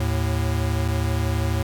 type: tone pair together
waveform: square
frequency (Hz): 77.68 / 110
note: D#2 / A2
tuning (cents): -2 / 0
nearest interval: tritone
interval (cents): 602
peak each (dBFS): -24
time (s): 0-1.63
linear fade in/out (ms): 5
effects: none